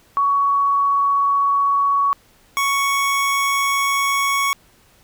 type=tone pair in turn; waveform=sine / 25% pulse; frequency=1121 / 1111.3 Hz; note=C#6 / C#6; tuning=+19 / +4 cents; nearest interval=unison; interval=15 cents; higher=first; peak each=-14 / -13 dBFS; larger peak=second; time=0.17-2.13 / 2.57-4.53 s; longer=neither; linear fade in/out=0 ms; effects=pink hiss -54 dBFS RMS until 5.03 s